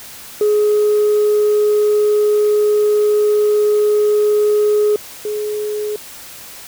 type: tone pair in turn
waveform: sine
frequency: 419.8 / 421.7 Hz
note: G#4 / G#4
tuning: +19 / +26 cents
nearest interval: unison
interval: 7 cents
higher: second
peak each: -9 / -18 dBFS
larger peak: first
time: 0.41-4.96 / 5.25-5.96 s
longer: first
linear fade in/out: 2 ms
effects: tanh soft clip ceiling -8 dBFS + white hiss -35 dBFS RMS until 6.67 s